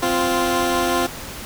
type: tone pair together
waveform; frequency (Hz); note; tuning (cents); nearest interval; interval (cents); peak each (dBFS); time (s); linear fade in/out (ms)
15% pulse; 260.6 / 349.2; C4 / F4; -7 / 0; perfect fourth; 507; -16 / -13; 0.02-1.07; 10
effects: pink hiss -33 dBFS RMS until 1.45 s